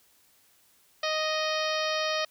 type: harmonic tone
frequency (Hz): 622.3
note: D#5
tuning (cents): 0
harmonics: 1 / 2 / 3 / 4 / 5 / 6 / 7 / 8 / 9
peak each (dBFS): -30 / -33 / -35 / -36 / -37 / -38 / -38 / -39 / -40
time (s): 1.03-2.25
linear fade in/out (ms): 5
effects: white hiss -63 dBFS RMS until 2.3 s